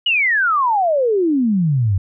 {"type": "exponential sweep", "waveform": "sine", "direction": "down", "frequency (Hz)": [2971, 90.3], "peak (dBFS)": -13, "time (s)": [0.06, 1.98], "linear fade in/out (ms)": 5, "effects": []}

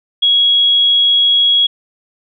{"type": "tone", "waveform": "sine", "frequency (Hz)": 3322, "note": "G#7", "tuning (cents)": 0, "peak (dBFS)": -8, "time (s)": [0.22, 1.67], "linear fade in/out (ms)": 10, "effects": []}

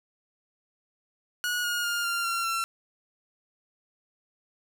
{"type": "tone with pitch steps", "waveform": "sawtooth", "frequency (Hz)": [1455, 1433.3, 1411.9, 1390.9, 1370.2, 1349.7], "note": ["F#6", "F6", "F6", "F6", "F6", "E6"], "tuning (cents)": [-29, 45, 18, -7, -33, 40], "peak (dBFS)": -23, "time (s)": [1.44, 2.64], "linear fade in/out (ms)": 0, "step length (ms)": 200, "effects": []}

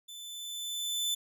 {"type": "tone with level ramp", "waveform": "sawtooth", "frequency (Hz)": 3517, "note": "A7", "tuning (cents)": -1, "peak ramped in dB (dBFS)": [-41, -25], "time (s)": [0.08, 1.15], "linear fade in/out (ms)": 10, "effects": []}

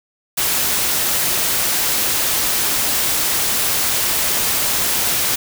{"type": "noise", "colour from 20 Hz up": "white", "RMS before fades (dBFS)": -18, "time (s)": [0.37, 5.36], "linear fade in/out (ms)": 10, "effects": []}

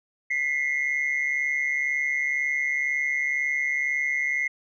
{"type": "tone pair together", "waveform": "sine", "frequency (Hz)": [1989, 2131], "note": ["B6", "C7"], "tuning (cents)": [12, 31], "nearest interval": "minor second", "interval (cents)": 119, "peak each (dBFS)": [-25, -24], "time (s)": [0.3, 4.48], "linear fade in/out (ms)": 10, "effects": ["tanh soft clip ceiling -18 dBFS"]}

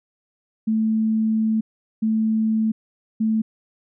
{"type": "tone bursts at uneven times", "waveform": "sine", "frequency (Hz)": 220, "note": "A3", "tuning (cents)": 0, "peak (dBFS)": -17, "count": 3, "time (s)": [[0.67, 1.61], [2.02, 2.72], [3.2, 3.42]], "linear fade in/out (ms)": 10, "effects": []}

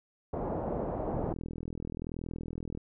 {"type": "low-pass noise", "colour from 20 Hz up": "white", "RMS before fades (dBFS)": -34, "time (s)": [0.33, 1.33], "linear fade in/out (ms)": 5, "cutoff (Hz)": 730, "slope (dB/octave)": 24}
{"type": "click train", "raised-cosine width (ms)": 3, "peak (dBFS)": -25, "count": 69, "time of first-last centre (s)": [1.12, 2.775], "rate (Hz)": 41.1}
{"effects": []}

